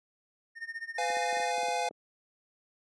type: tone with tremolo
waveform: triangle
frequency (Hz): 1829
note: A#6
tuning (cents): -33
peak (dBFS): -32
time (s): 0.55-1.52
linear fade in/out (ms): 50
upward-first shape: sine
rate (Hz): 15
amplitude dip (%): 90
type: chord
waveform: square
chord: F diminished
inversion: second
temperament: equal with one note detuned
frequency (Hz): 504 / 698.5 / 830.6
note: Cb5 / F5 / Ab5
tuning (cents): +35 / 0 / 0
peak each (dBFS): -36 / -33 / -33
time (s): 0.98-1.89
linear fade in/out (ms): 5
type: clicks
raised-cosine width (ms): 2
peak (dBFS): -31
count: 9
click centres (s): 1.102 / 1.169 / 1.328 / 1.37 / 1.4 / 1.581 / 1.632 / 1.685 / 1.91
effects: high-pass 300 Hz 12 dB/octave + resampled to 22050 Hz